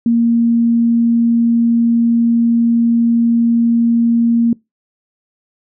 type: tone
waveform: sine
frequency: 233.1 Hz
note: A#3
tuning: in tune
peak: -9 dBFS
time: 0.06-4.53 s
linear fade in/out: 2 ms
effects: noise-tail reverb RT60 0.2 s tail -24 dB re dry